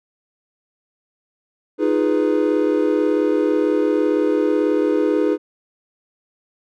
triangle chord, F half-diminished seventh, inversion third, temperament equal, 311.1 / 349.2 / 415.3 / 493.9 Hz, Eb4 / F4 / Ab4 / Cb5, 0 / 0 / 0 / 0 cents, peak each -17 / -22 / -18 / -20 dBFS, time 1.78-5.38 s, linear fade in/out 50 ms, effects none

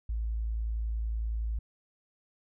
sine tone, 55.4 Hz, A1, 13 cents sharp, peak -29 dBFS, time 0.09-1.59 s, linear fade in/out 5 ms, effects none

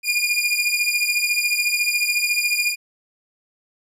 sawtooth beating tone pair, 2418 / 2432 Hz, D7 / D#7, +50 / -40 cents, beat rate 14 Hz, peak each -18 dBFS, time 0.03-2.76 s, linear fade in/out 50 ms, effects resampled to 32000 Hz

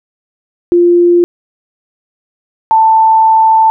sine tone pair in turn, 348.4 / 886.3 Hz, F4 / A5, -4 / +12 cents, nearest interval octave + major third, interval 1616 cents, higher second, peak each -4 dBFS, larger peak neither, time 0.72-1.24 / 2.71-3.7 s, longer second, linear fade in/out 0 ms, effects none

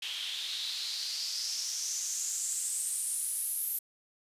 white noise with band-pass filter sweep, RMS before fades -35 dBFS, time 0.02-3.79 s, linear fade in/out 5 ms, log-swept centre 3100 to 12000 Hz, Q 5, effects resampled to 32000 Hz

